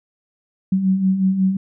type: beating tone pair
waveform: sine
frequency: 185.4 / 190.9 Hz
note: F#3 / G3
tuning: +4 / -46 cents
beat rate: 5.5 Hz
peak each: -23 / -15 dBFS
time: 0.72-1.57 s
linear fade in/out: 5 ms
effects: none